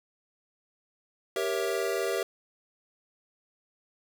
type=chord; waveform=square; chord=G diminished seventh; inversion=none; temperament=equal with one note detuned; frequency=392 / 470.8 / 554.4 / 659.3 Hz; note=G4 / Bb4 / Db5 / Fb5; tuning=0 / +17 / 0 / 0 cents; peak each=-32 / -33 / -36 / -35 dBFS; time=1.36-2.23 s; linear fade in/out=2 ms; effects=none